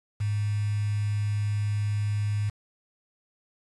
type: tone with quantisation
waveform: sine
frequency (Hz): 103.83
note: G#2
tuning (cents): 0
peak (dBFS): -24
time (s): 0.2-2.5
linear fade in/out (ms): 10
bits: 7
effects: resampled to 24000 Hz